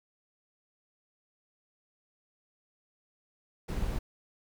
brown noise, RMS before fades -32 dBFS, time 3.68-3.99 s, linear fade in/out 10 ms, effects none

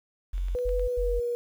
sine tone bursts, 45.13 Hz, F#1, 42 cents flat, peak -26 dBFS, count 3, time 0.33-1.2 s, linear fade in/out 10 ms, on 230 ms, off 90 ms
click train, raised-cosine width 0.3 ms, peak -33 dBFS, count 5, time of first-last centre 0.38-0.795 s, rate 9.63 Hz
sine tone with pitch glide, 493.9 to 479.6 Hz, B4 to A#4, 0 to +49 cents, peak -26 dBFS, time 0.55-1.35 s, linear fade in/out 0 ms, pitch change -51 cents, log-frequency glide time 0.9-1.13 s
effects 9-bit

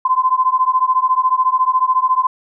sine beating tone pair, 1022 / 1036 Hz, C6 / C6, -41 / -17 cents, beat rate 14 Hz, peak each -15 dBFS, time 0.05-2.27 s, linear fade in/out 5 ms, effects none

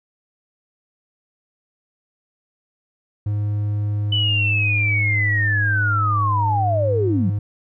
triangle tone with pitch glide, 103.83 to 103.05 Hz, G#2 to G#2, 0 to -13 cents, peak -17 dBFS, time 3.26-7.39 s, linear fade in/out 5 ms, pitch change -13 cents, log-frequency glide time 3.67-6.2 s
sine linear sweep, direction down, 3000 to 159.2 Hz, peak -18 dBFS, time 4.12-7.3 s, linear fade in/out 5 ms
effects none

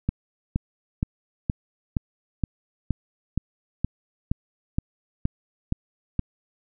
click train, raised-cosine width 5 ms, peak -10 dBFS, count 14, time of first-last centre 0.09-6.193 s, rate 2.13 Hz, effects none

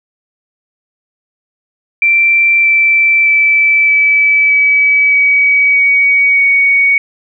sine tone with pitch steps, 2349 / 2333 / 2317 / 2301 / 2285 / 2269 / 2253 / 2238 Hz, D7 / D7 / D7 / D7 / D7 / C#7 / C#7 / C#7, 0 / -12 / -24 / -36 / -48 / +40 / +28 / +16 cents, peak -6 dBFS, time 2.02-6.98 s, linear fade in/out 2 ms, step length 620 ms, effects none

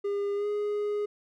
triangle tone with pitch glide, 404.1 to 415 Hz, G#4 to G#4, -47 to -1 cents, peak -25 dBFS, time 0.04-1.06 s, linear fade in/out 10 ms, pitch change +46 cents, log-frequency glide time 0.35-0.47 s, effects none

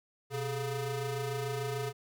35% pulse ring-modulated tone, 277.2 Hz, C#4, in tune, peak -28 dBFS, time 0.3-1.93 s, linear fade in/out 50 ms, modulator 152 Hz, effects none

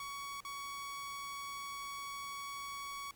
sawtooth tone with dropouts, 1122 Hz, C#6, 21 cents sharp, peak -38 dBFS, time 0-3.11 s, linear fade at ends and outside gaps 2 ms, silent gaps 0.405-0.449 s, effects pink hiss -64 dBFS RMS until 3.15 s

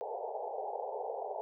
white band-pass noise, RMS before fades -39 dBFS, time 0.01-1.41 s, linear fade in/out 0 ms, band 410 to 880 Hz, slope 96 dB/octave, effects none

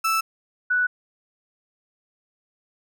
35% pulse / sine tone pair in turn, 1318.5 / 1480 Hz, E6 / F#6, 0 / 0 cents, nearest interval major second, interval 200 cents, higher second, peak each -18 dBFS, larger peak neither, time 0.04-0.21 / 0.7-0.87 s, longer neither, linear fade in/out 10 ms, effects none

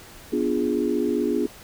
sine chord, B diminished seventh, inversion none, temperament equal, 246.9 / 293.7 / 349.2 / 415.3 Hz, B3 / D4 / F4 / Ab4, 0 / 0 / 0 / 0 cents, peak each -26 dBFS, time 0.32-1.47 s, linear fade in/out 10 ms, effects pink hiss -45 dBFS RMS until 1.63 s

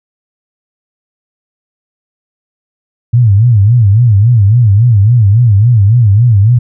sine tone with vibrato, 110 Hz, A2, in tune, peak -3 dBFS, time 3.13-6.59 s, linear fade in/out 10 ms, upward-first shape sine, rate 3.6 Hz, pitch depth 210 cents each way, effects none

